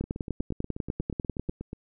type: two click trains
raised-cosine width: 3 ms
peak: -23 / -16 dBFS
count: 15 / 16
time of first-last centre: 0.04-1.731 / 0.01-1.495 s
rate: 8.28 / 10.1 Hz
effects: none